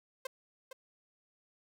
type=tone with echo; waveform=sawtooth; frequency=523.3 Hz; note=C5; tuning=in tune; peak=-32 dBFS; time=0.25-0.27 s; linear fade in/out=5 ms; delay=460 ms; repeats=1; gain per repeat=-9 dB; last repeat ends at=0.73 s; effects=none